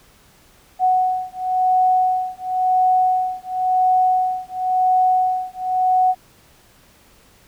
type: beating tone pair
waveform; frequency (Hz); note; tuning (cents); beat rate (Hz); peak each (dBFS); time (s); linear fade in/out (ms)
sine; 740 / 740.95; F#5 / F#5; 0 / +2; 0.95; -18; 0.79-6.15; 50
effects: pink hiss -52 dBFS RMS until 7.47 s